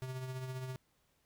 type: tone with tremolo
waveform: square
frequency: 129.5 Hz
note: C3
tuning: 17 cents flat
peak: -38 dBFS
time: 0.02-0.76 s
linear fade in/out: 0 ms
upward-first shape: triangle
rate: 15 Hz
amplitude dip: 50%
effects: pink hiss -75 dBFS RMS until 1.25 s